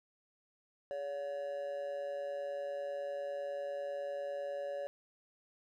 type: tone with amplitude modulation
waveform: triangle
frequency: 567 Hz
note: C#5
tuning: 39 cents sharp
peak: -32 dBFS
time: 0.91-4.87 s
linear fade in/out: 0 ms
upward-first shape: sine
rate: 150 Hz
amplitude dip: 65%
effects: none